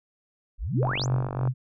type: exponential sweep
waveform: sine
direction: up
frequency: 34 to 8000 Hz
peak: -27 dBFS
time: 0.58-1.07 s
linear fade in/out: 50 ms
type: tone with tremolo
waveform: sine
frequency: 127.6 Hz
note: C3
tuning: 43 cents flat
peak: -20 dBFS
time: 0.71-1.54 s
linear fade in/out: 50 ms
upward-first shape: triangle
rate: 2.9 Hz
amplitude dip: 90%
type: click train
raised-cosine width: 1 ms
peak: -18 dBFS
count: 32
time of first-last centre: 0.83-1.474 s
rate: 48.1 Hz
effects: none